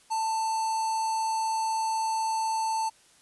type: tone with notch filter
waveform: square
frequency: 888 Hz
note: A5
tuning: 16 cents sharp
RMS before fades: -28 dBFS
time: 0.1-2.9 s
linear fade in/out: 20 ms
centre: 2900 Hz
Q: 1.4
effects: white hiss -59 dBFS RMS until 3.21 s + resampled to 24000 Hz